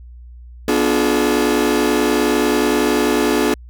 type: chord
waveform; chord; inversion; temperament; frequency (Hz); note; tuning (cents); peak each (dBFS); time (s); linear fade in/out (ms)
40% pulse; B diminished seventh; none; just; 246.9 / 296.3 / 355.6 / 426.7; B3 / D4 / F4 / Ab4; 0 / +15 / +31 / +47; -20 / -18 / -20 / -18; 0.68-3.54; 2
effects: added 60 Hz sine -35 dBFS peak until 3.69 s